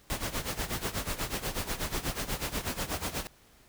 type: noise with tremolo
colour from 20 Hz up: pink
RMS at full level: -31 dBFS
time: 0.1-3.27 s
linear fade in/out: 0 ms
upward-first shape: sine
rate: 8.2 Hz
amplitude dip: 80%
effects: pink hiss -60 dBFS RMS until 3.68 s